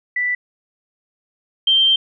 sine tone pair in turn, 1975.5 / 3145 Hz, B6 / G7, 0 / +5 cents, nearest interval minor sixth, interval 805 cents, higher second, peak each -17 / -11 dBFS, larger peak second, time 0.16-0.35 / 1.67-1.96 s, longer second, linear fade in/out 5 ms, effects none

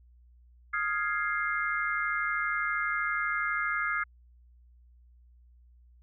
sine chord, F minor seventh, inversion third, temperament equal with one note detuned, 1244.5 / 1396.9 / 1661.2 / 2106 Hz, Eb6 / F6 / Ab6 / C7, 0 / 0 / 0 / +11 cents, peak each -33 dBFS, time 0.73-4.04 s, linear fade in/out 10 ms, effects added 60 Hz sine -55 dBFS peak until 6.02 s

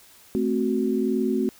sine chord, F# diminished, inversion first, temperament equal, 220 / 261.6 / 370 Hz, A3 / C4 / F#4, 0 / 0 / 0 cents, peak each -25 dBFS, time 0.35-1.49 s, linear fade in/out 0 ms, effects white hiss -52 dBFS RMS until 1.59 s

